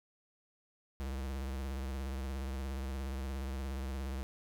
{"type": "tone with vibrato", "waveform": "square", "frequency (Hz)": 66.7, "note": "C2", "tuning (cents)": 34, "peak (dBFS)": -37, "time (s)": [1, 4.23], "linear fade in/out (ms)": 0, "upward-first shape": "sine", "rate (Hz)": 17, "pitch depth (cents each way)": 74, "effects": []}